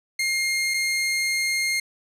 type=tone pair in turn; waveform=sawtooth; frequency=2126 / 2126 Hz; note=C7 / C7; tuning=+27 / +27 cents; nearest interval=unison; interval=0 cents; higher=neither; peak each=-18 dBFS; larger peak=neither; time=0.19-0.74 / 0.74-1.8 s; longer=second; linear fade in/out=5 ms; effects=low-pass 12000 Hz 12 dB/octave